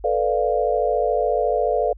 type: chord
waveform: sine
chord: B half-diminished seventh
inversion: third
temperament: equal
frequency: 440 / 493.9 / 587.3 / 698.5 Hz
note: A4 / B4 / D5 / F5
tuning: 0 / 0 / 0 / 0 cents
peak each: -23 dBFS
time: 0.04-1.93 s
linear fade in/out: 5 ms
effects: added 50 Hz sine -38 dBFS peak until 1.97 s